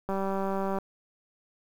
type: click train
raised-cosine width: 1 ms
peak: -18 dBFS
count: 136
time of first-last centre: 0.09-0.786 s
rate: 194 Hz
effects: 8-bit